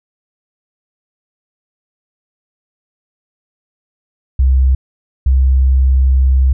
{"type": "tone pair in turn", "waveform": "sine", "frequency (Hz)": [65.41, 65.64], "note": ["C2", "C2"], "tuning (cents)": [0, 6], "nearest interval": "unison", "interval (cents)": 6, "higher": "second", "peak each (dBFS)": -7, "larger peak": "neither", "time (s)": [[4.39, 4.75], [5.26, 6.53]], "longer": "second", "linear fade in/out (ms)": 5, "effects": []}